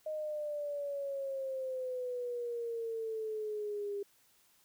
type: exponential sweep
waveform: sine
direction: down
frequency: 622.3 to 401.1 Hz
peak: -35 dBFS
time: 0.06-4.03 s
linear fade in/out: 5 ms
effects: white hiss -68 dBFS RMS until 4.64 s